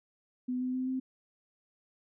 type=tone with pitch steps; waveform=sine; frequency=251.2 / 254.1 / 257.1 / 260.1 Hz; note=B3 / B3 / C4 / C4; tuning=+30 / +49 / -30 / -10 cents; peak=-30 dBFS; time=0.48-1 s; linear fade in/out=10 ms; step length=130 ms; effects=none